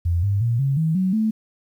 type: tone with pitch steps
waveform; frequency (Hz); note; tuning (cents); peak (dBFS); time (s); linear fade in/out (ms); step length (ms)
sine; 85.8 / 100.28 / 117.21 / 136.99 / 160.11 / 187.13 / 218.7; F2 / G2 / A#2 / C#3 / D#3 / F#3 / A3; -30 / +40 / +10 / -20 / +50 / +20 / -10; -17; 0.05-1.31; 10; 180
effects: 9-bit